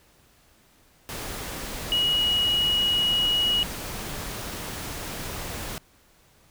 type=tone in noise; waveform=sine; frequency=2905 Hz; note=F#7; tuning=32 cents flat; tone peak=-20 dBFS; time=1.92-3.63 s; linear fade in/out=0 ms; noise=pink; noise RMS=-34 dBFS; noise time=1.09-5.78 s; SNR=+11 dB; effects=pink hiss -59 dBFS RMS until 6.5 s